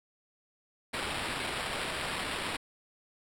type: noise with sample-and-hold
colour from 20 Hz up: violet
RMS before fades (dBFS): -35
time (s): 0.93-2.57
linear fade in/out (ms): 10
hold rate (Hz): 6300
effects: low-pass 11000 Hz 12 dB/octave